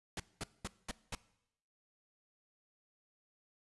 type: noise bursts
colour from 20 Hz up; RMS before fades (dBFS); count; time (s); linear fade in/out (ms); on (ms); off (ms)
pink; -40; 5; 0.17-1.15; 2; 28; 210
effects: noise-tail reverb RT60 0.8 s tail -20 dB re dry + resampled to 24000 Hz